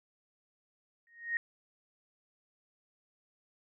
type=tone with exponential growth; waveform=sine; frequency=1864.7 Hz; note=A#6; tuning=in tune; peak=-26 dBFS; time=1.07-1.37 s; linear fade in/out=1 ms; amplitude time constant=64 ms; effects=none